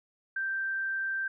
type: tone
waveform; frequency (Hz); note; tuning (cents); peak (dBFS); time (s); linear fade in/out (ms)
sine; 1568; G6; 0; -29; 0.36-1.28; 5
effects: none